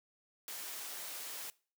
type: high-pass noise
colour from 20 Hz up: white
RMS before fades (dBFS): -44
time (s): 0.48-1.5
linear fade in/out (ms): 0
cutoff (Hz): 350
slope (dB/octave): 12
effects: noise-tail reverb RT60 0.4 s tail -22 dB re dry